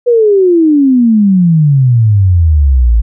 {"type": "exponential sweep", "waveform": "sine", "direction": "down", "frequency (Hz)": [493.9, 53.4], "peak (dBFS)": -4, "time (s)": [0.06, 3.02], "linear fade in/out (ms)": 20, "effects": []}